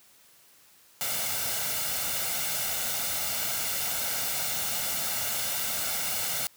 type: noise with comb filter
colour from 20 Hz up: white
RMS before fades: -30 dBFS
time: 1.01-6.47 s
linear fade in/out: 0 ms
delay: 1.4 ms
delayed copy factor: +0.6
effects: white hiss -58 dBFS RMS until 6.56 s + high-pass 80 Hz 12 dB/octave